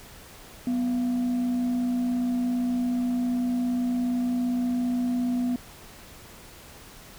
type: tone with frequency modulation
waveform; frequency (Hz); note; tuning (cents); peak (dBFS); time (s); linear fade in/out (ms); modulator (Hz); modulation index
sine; 247.2; B3; +2; -22; 0.67-5.56; 2; 437; 0.23
effects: tanh soft clip ceiling -18 dBFS + pink hiss -47 dBFS RMS until 7.18 s